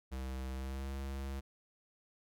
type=tone with pitch glide; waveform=square; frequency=65.4 to 67.82 Hz; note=C2 to C#2; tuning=0 to -37 cents; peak=-39 dBFS; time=0.11-1.41 s; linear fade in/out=20 ms; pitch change=+63 cents; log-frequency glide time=0.52-0.9 s; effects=none